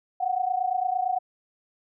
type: tone pair together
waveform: sine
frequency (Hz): 726 / 754.8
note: F#5 / F#5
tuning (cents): -33 / +34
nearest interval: minor second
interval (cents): 67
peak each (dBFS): -26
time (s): 0.2-1.19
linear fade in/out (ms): 10
effects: none